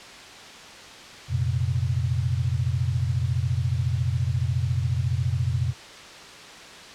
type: chord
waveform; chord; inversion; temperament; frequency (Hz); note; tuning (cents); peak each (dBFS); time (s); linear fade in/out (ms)
sine; F suspended fourth; none; equal with one note detuned; 89.14 / 116.54 / 130.81; F2 / Bb2 / C3; +36 / 0 / 0; -26; 1.28-5.74; 50
effects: white hiss -42 dBFS RMS until 6.94 s + low-pass 5000 Hz 12 dB/octave